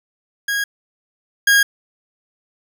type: tone pair in turn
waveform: 40% pulse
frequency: 1642 / 1633.5 Hz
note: G#6 / G#6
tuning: -20 / -29 cents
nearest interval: unison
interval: 9 cents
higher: first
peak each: -17 / -9 dBFS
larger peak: second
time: 0.48-0.64 / 1.47-1.63 s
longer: neither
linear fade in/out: 5 ms
effects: none